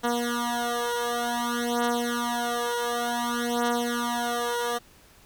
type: beating tone pair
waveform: 10% pulse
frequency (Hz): 238.7 / 239.25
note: A#3 / A#3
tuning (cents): +41 / +45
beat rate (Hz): 0.55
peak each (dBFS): -20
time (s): 0.03-4.79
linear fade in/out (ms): 20
effects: pink hiss -55 dBFS RMS until 5.25 s